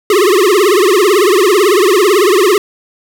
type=tone with vibrato; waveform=square; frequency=388.8 Hz; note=G4; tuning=14 cents flat; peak=-7 dBFS; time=0.1-2.58 s; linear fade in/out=2 ms; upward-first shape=triangle; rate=18 Hz; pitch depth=230 cents each way; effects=none